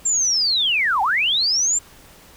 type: linear two-way sweep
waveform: sine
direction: down then up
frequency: 7460 to 740 to 7460 Hz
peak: -16 dBFS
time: 0.05-1.79 s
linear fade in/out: 10 ms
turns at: 1.02 s
effects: pink hiss -47 dBFS RMS until 2.36 s